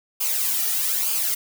blue noise with flanger, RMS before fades -23 dBFS, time 0.2-1.35 s, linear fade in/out 10 ms, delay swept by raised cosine 0.52 to 1.92 ms, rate 1.1 Hz, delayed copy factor -0.65, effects none

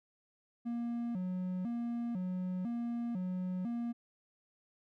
triangle tone with vibrato, 207.9 Hz, G#3, 2 cents sharp, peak -32 dBFS, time 0.65-3.93 s, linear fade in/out 20 ms, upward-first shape square, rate 1 Hz, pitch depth 220 cents each way, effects none

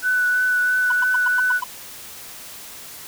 sine tone with vibrato, 1490 Hz, F#6, 12 cents sharp, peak -16 dBFS, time 0.02-1.61 s, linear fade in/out 50 ms, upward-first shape triangle, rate 3 Hz, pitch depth 17 cents each way
triangle tone bursts, 1000 Hz, B5, 21 cents sharp, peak -19 dBFS, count 7, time 0.9-1.64 s, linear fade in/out 5 ms, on 20 ms, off 100 ms
effects white hiss -38 dBFS RMS until 3.07 s

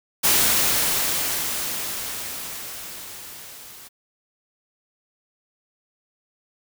white noise with level ramp, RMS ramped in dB -17 to -43 dBFS, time 0.23-3.89 s, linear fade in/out 20 ms, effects none

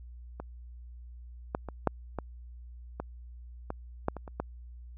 clicks, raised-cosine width 1 ms, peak -24 / -15 / -24 / -10 / -19 / -20 / -20 / -13 / -25 / -29 / -17 dBFS, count 11, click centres 0.4 / 1.549 / 1.687 / 1.873 / 2.187 / 3 / 3.704 / 4.084 / 4.167 / 4.278 / 4.4 s, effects added 60 Hz sine -44 dBFS peak until 4.97 s

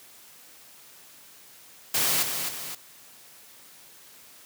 white noise with echo, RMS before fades -24 dBFS, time 1.94-2.23 s, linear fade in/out 5 ms, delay 260 ms, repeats 2, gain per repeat -6 dB, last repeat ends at 2.75 s, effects white hiss -51 dBFS RMS until 4.45 s + high-pass 100 Hz 12 dB/octave

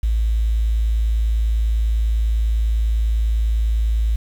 sine tone with quantisation, 55 Hz, A1, in tune, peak -15 dBFS, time 0.03-4.16 s, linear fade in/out 5 ms, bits 7, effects none

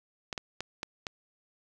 clicks, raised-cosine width 0.2 ms, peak -17 dBFS, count 5, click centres 0.328 / 0.378 / 0.606 / 0.831 / 1.068 s, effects none

